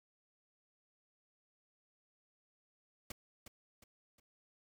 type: noise with echo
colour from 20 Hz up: pink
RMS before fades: -44 dBFS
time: 3.1-3.12 s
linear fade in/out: 5 ms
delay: 360 ms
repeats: 3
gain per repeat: -8 dB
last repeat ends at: 4.2 s
effects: none